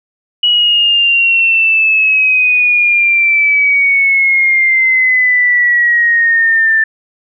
sine exponential sweep, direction down, 2929 to 1770 Hz, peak -7 dBFS, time 0.43-6.84 s, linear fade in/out 5 ms, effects none

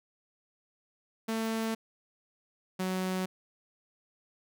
sawtooth tone pair in turn, 223.6 / 186.12 Hz, A3 / F#3, +28 / +10 cents, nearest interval minor third, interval 318 cents, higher first, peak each -26 dBFS, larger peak neither, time 1.28-1.75 / 2.79-3.26 s, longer neither, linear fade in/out 10 ms, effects none

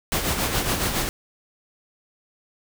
pink noise with tremolo, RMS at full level -22 dBFS, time 0.12-1.09 s, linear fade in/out 0 ms, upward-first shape sine, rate 7.2 Hz, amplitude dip 50%, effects none

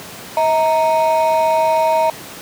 triangle ring-modulated tone, 784 Hz, G5, in tune, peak -7 dBFS, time 0.37-2.1 s, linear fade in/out 2 ms, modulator 144 Hz, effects pink hiss -33 dBFS RMS until 2.41 s + high-pass 150 Hz 12 dB/octave

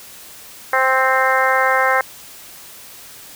harmonic tone, 262.2 Hz, C4, 4 cents sharp, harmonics 2 / 3 / 4 / 5 / 6 / 7 / 8, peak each -20 / -20 / -20 / -21 / -20 / -21 / -24 dBFS, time 0.73-2.01 s, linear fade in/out 2 ms, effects white hiss -39 dBFS RMS until 3.35 s

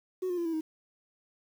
sine tone with pitch steps, 370 / 355.5 / 341.7 / 328.3 / 315.5 Hz, F#4 / F4 / F4 / E4 / D#4, 0 / +31 / -38 / -7 / +24 cents, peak -27 dBFS, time 0.22-0.61 s, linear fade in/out 10 ms, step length 78 ms, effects tanh soft clip ceiling -27 dBFS + 9-bit

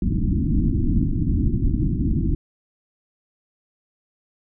pink low-pass noise, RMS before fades -20 dBFS, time 0.02-2.35 s, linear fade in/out 5 ms, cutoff 330 Hz, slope 96 dB/octave, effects none

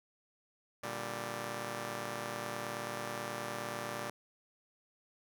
5% pulse chord, G minor, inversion first, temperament just, 117.6 / 147 / 196 Hz, Bb2 / D3 / G3, +16 / +2 / 0 cents, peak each -31 / -35 / -32 dBFS, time 0.83-4.1 s, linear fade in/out 5 ms, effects none

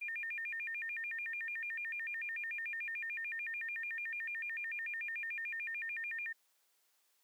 sine tone with vibrato, 2093 Hz, C7, in tune, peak -38 dBFS, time 0.01-6.33 s, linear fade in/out 10 ms, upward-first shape square, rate 6.8 Hz, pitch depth 240 cents each way, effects white hiss -75 dBFS RMS until 7.23 s + high-pass 400 Hz 12 dB/octave

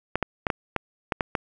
clicks, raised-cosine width 0.5 ms, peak -8 dBFS, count 8, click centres 0.156 / 0.227 / 0.468 / 0.502 / 0.763 / 1.122 / 1.208 / 1.352 s, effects none

